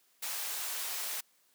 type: high-pass noise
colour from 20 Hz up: white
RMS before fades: -37 dBFS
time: 0.22-1.21 s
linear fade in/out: 10 ms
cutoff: 620 Hz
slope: 12 dB/octave
effects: white hiss -69 dBFS RMS until 1.54 s + high-pass 200 Hz 12 dB/octave